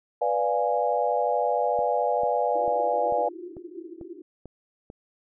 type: chord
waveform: sine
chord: B diminished seventh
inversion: none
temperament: equal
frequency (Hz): 493.9 / 587.3 / 698.5 / 830.6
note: B4 / D5 / F5 / Ab5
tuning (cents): 0 / 0 / 0 / 0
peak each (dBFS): -27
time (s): 0.21-3.29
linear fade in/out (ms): 10
type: click train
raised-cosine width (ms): 2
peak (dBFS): -28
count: 8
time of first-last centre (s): 1.79-4.901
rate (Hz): 2.25
type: band-pass noise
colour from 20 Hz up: white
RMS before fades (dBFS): -41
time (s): 2.55-4.22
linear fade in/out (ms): 5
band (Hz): 320 to 370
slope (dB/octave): 96
effects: none